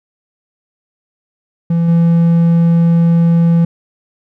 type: tone with level steps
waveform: triangle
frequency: 168.2 Hz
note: E3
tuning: 35 cents sharp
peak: -8 / -5 dBFS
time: 1.7-3.65 s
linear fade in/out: 5 ms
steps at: 1.88 s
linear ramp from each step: 5 ms
effects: none